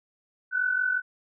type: tone pair together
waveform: sine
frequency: 1462.5 / 1508 Hz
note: F#6 / F#6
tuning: -21 / +32 cents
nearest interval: minor second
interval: 53 cents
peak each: -29 / -24 dBFS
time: 0.51-1.02 s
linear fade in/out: 50 ms
effects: none